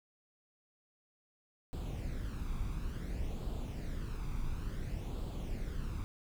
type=noise with flanger; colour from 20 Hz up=brown; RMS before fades=-38 dBFS; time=1.73-6.04 s; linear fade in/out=0 ms; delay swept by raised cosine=0.25 to 0.85 ms; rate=0.57 Hz; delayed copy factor=+0.55; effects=none